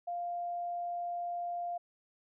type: tone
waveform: sine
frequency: 698.5 Hz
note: F5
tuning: in tune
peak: -34 dBFS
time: 0.07-1.78 s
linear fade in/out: 10 ms
effects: none